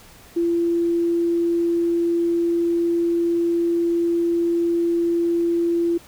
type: tone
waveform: sine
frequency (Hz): 340.2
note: F4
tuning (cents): -45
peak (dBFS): -17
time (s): 0.36-5.98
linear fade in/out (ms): 10
effects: pink hiss -47 dBFS RMS until 6.07 s